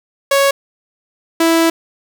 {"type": "tone pair in turn", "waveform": "sawtooth", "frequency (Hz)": [554.4, 329.6], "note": ["C#5", "E4"], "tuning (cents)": [0, 0], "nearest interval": "major sixth", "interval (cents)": 900, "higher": "first", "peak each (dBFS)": -6, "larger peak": "neither", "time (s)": [[0.31, 0.51], [1.4, 1.7]], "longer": "second", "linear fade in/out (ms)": 5, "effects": []}